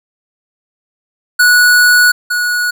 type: tone pair in turn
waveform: square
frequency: 1468 / 1461.1 Hz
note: F#6 / F#6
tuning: -14 / -22 cents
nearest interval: unison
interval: 8 cents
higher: first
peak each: -6 / -13 dBFS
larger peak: first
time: 1.39-2.12 / 2.3-2.71 s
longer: first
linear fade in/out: 10 ms
effects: none